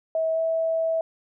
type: tone with pitch glide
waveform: sine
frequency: 645 to 651.7 Hz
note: E5 to E5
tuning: -38 to -20 cents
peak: -21 dBFS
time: 0.15-1.01 s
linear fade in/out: 2 ms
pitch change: +18 cents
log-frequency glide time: 0.33-0.39 s
effects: none